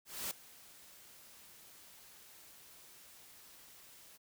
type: noise with ADSR envelope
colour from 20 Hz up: white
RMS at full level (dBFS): -38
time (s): 0.05-4.18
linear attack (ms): 260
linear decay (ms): 3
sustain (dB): -20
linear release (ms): 23
effects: none